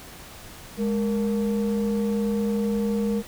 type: tone pair together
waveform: sine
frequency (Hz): 207.7 / 466.6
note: G#3 / A#4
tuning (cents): 0 / +2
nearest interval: octave + major second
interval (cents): 1402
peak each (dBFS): -21 / -25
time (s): 0.77-3.23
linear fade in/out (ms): 50
effects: tanh soft clip ceiling -18 dBFS + pink hiss -43 dBFS RMS until 3.27 s